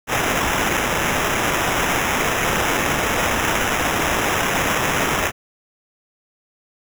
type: noise with sample-and-hold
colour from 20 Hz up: white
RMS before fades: -20 dBFS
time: 0.07-5.32 s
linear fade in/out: 50 ms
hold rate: 4410 Hz
effects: none